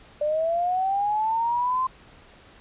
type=linear sweep; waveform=sine; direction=up; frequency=587.3 to 1046.5 Hz; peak=-21 dBFS; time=0.21-1.87 s; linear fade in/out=5 ms; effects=pink hiss -51 dBFS RMS until 2.6 s + resampled to 8000 Hz